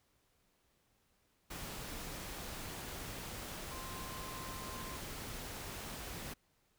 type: tone in noise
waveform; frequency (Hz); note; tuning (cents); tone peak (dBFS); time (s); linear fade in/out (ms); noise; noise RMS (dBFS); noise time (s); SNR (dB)
sine; 1046.5; C6; 0; -49; 3.71-4.97; 10; pink; -45; 1.5-6.34; -7
effects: pink hiss -75 dBFS RMS until 6.78 s